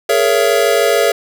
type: chord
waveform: square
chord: A# half-diminished seventh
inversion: third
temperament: just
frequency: 419.5 / 466.2 / 559.4 / 671.3 Hz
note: G#4 / A#4 / C#5 / E5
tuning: +17 / 0 / +16 / +31 cents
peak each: -17 dBFS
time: 0.09-1.12 s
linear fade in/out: 5 ms
effects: none